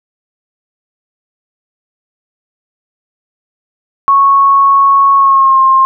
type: tone with pitch glide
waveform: sine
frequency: 1104 to 1062.1 Hz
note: C#6 to C6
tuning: -7 to +26 cents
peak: -4 dBFS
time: 4.08-5.85 s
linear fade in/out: 0 ms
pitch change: -67 cents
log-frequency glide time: 5.16-5.6 s
effects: none